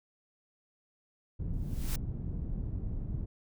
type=low-pass noise; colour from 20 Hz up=pink; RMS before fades=-35 dBFS; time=1.39-3.26 s; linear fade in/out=10 ms; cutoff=170 Hz; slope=12 dB/octave
type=noise with exponential growth; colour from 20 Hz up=white; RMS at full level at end=-38 dBFS; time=1.53-1.96 s; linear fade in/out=5 ms; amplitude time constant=93 ms
effects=none